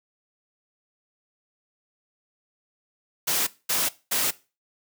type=noise bursts; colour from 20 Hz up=white; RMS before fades=-24 dBFS; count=3; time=3.27-4.31 s; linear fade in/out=10 ms; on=200 ms; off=220 ms; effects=noise-tail reverb RT60 0.3 s tail -19 dB re dry + high-pass 150 Hz 12 dB/octave